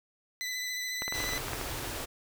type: tone with vibrato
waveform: 20% pulse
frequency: 2000 Hz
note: B6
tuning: 21 cents sharp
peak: -28 dBFS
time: 0.41-1.38 s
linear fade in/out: 0 ms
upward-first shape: triangle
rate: 14 Hz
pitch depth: 26 cents each way
type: clicks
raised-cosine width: 0.5 ms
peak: -20 dBFS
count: 11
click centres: 1.021 / 1.08 / 1.124 / 1.203 / 1.24 / 1.291 / 1.334 / 1.377 / 1.483 / 1.533 / 1.613 s
type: band-stop noise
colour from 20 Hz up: pink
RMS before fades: -37 dBFS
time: 1.13-2.06 s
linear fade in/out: 20 ms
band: 150 to 240 Hz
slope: 96 dB/octave
effects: none